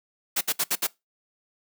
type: noise bursts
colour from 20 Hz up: white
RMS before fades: -24 dBFS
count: 5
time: 0.36-0.871 s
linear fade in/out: 10 ms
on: 51 ms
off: 64 ms
effects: noise-tail reverb RT60 0.2 s tail -22 dB re dry + high-pass 200 Hz 12 dB/octave